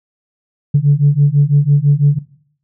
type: beating tone pair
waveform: sine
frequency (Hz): 141 / 147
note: C#3 / D3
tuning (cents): +30 / +2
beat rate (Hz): 6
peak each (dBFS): -10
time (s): 0.74-2.19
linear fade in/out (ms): 10
effects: noise-tail reverb RT60 0.6 s tail -18 dB re dry + tanh soft clip ceiling -2 dBFS